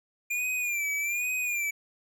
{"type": "tone with vibrato", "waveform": "square", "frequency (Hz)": 2395, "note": "D7", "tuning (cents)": 33, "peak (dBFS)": -28, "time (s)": [0.3, 1.71], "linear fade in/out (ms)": 10, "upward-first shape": "sine", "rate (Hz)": 1.2, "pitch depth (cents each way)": 82, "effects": []}